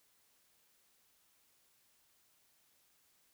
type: silence
effects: white hiss -72 dBFS RMS until 3.33 s